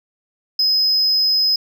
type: tone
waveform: sine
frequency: 5070 Hz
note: D#8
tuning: 32 cents sharp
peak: -11 dBFS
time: 0.59-1.56 s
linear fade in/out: 5 ms
effects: tanh soft clip ceiling -12 dBFS